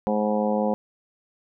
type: harmonic tone with a mistuned harmonic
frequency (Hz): 105.7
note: G#2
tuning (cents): +31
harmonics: 2 / 3 / 4 / 5 / 6 / 7 / 8 / 9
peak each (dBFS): -24 / -35 / -31 / -25 / -38 / -30 / -32 / -36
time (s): 0.07-0.74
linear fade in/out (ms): 0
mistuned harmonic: 9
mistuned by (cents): +39
effects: none